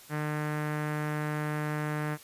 sawtooth tone with low-pass filter, 151 Hz, D3, 48 cents sharp, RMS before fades -32 dBFS, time 0.09-2.18 s, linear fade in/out 50 ms, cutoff 1800 Hz, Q 2.3, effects white hiss -52 dBFS RMS until 2.23 s + resampled to 32000 Hz

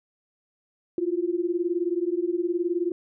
sine beating tone pair, 339 / 358 Hz, E4 / F4, +49 / +43 cents, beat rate 19 Hz, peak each -26 dBFS, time 0.98-2.92 s, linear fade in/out 2 ms, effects none

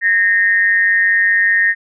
sine tone with amplitude modulation, 1842 Hz, A#6, 21 cents flat, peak -7 dBFS, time 0.01-1.75 s, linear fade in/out 50 ms, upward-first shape sine, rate 195 Hz, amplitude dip 65%, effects none

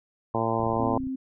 harmonic tone, 113.6 Hz, A#2, 44 cents flat, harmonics 1 / 2 / 3 / 4 / 5 / 6 / 7 / 8 / 9, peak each -32 / -32 / -32 / -32 / -32 / -32 / -32 / -32 / -32 dBFS, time 0.34-0.98 s, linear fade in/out 5 ms
click train, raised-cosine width 5 ms, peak -28 dBFS, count 15, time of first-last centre 0.6-1.07 s, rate 29.8 Hz
sine tone, 262.8 Hz, C4, 8 cents sharp, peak -28 dBFS, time 0.79-1.16 s, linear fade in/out 10 ms
effects none

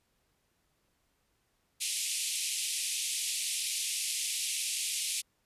white band-pass noise, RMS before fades -34 dBFS, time 1.8-5.22 s, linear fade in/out 20 ms, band 2300 to 11000 Hz, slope 48 dB/octave, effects pink hiss -75 dBFS RMS until 5.45 s + resampled to 32000 Hz

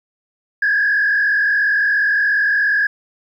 sine tone with frequency modulation, 1661.2 Hz, G#6, in tune, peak -12 dBFS, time 0.62-2.87 s, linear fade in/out 5 ms, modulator 42.9 Hz, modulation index 1.4, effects tanh soft clip ceiling -9 dBFS + 9-bit

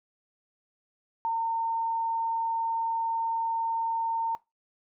sine tone, 911 Hz, A#5, 40 cents flat, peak -25 dBFS, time 1.25-4.35 s, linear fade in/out 0 ms, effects noise-tail reverb RT60 0.2 s tail -20 dB re dry

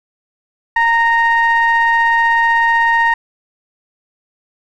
triangle ring-modulated tone, 466 Hz, A#4, 1 cent flat, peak -5 dBFS, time 0.76-3.14 s, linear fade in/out 5 ms, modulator 1390 Hz, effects none

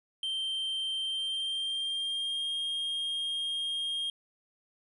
triangle tone with pitch glide, 3136 to 3230 Hz, G7 to G#7, 0 to -49 cents, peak -29 dBFS, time 0.23-4.1 s, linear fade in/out 2 ms, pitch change +51 cents, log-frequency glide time 1.01-2.53 s, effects resampled to 32000 Hz

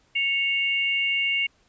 sine tone pair together, 2206 / 2793 Hz, C#7 / F7, -9 / -1 cents, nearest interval major third, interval 408 cents, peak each -24 dBFS, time 0.15-1.47 s, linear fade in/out 10 ms, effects pink hiss -63 dBFS RMS until 1.68 s + resampled to 16000 Hz

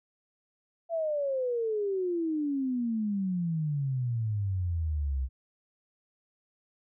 sine exponential sweep, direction down, 680 to 63.1 Hz, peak -27 dBFS, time 0.89-5.29 s, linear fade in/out 50 ms, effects none

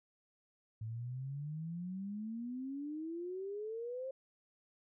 sine exponential sweep, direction up, 108.1 to 537 Hz, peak -39 dBFS, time 0.81-4.11 s, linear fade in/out 5 ms, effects none

